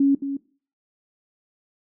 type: tone with echo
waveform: sine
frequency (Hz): 277.2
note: C#4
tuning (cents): 0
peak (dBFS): -14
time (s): 0-0.15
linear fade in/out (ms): 5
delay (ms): 220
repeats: 1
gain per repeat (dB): -10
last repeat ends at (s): 0.37
effects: noise-tail reverb RT60 0.4 s tail -18 dB re dry